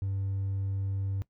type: tone with hard clipping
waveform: sine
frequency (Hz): 97.6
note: G2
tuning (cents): -7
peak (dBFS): -30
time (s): 0.02-1.22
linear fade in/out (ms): 0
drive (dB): 2
effects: noise-tail reverb RT60 0.1 s tail -18 dB re dry